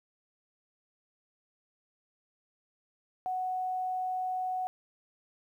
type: tone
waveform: sine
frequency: 741 Hz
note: F#5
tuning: 2 cents sharp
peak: -30 dBFS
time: 3.26-4.67 s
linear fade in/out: 0 ms
effects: 11-bit